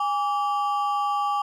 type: ring-modulated tone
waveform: triangle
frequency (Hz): 987.8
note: B5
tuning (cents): 0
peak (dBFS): -17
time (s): 0-1.42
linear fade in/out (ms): 5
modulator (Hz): 169
effects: none